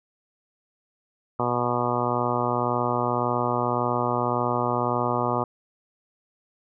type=harmonic tone; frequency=121.8 Hz; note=B2; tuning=24 cents flat; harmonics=1 / 2 / 3 / 4 / 5 / 6 / 7 / 8 / 9 / 10; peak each=-31 / -31 / -31 / -31 / -31 / -31 / -31 / -31 / -31 / -31 dBFS; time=1.39-5.44 s; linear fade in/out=5 ms; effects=none